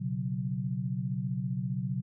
sine chord, B suspended second, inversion none, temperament equal, 123.47 / 138.59 / 185 Hz, B2 / C#3 / F#3, 0 / 0 / 0 cents, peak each -34 dBFS, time 0-2.02 s, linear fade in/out 20 ms, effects none

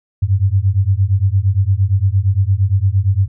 sine beating tone pair, 93.1 / 101.8 Hz, F#2 / G#2, +11 / -34 cents, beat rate 8.7 Hz, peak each -14 dBFS, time 0.22-3.28 s, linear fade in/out 10 ms, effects none

